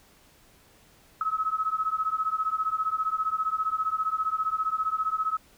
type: beating tone pair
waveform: sine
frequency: 1279 / 1294 Hz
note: D#6 / E6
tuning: +47 / -32 cents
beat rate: 15 Hz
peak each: -28 dBFS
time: 1.21-5.37 s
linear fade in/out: 2 ms
effects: pink hiss -58 dBFS RMS until 5.57 s